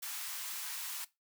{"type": "high-pass noise", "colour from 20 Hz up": "white", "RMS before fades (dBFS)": -41, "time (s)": [0.02, 1.05], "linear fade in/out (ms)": 10, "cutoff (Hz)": 880, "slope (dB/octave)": 24, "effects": ["noise-tail reverb RT60 0.2 s tail -18 dB re dry"]}